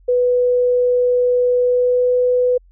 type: tone with pitch glide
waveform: sine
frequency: 493.9 to 497 Hz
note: B4 to B4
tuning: 0 to +11 cents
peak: -12 dBFS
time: 0.08-2.58 s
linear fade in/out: 10 ms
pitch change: +11 cents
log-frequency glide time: 1.61-2.14 s
effects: added 44 Hz sine -46 dBFS peak until 2.71 s